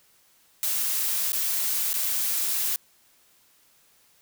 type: noise with dropouts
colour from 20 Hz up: blue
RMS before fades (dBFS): -26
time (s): 0.63-2.76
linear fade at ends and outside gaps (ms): 0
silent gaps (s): 1.32-1.331 / 1.931-1.941
effects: white hiss -61 dBFS RMS until 4.21 s